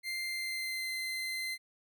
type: tone with pitch glide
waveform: 30% pulse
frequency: 2093 to 2067 Hz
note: C7 to C7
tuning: 0 to -22 cents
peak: -32 dBFS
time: 0.03-1.58 s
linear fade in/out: 50 ms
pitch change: -22 cents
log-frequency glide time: 0.25-0.91 s
effects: none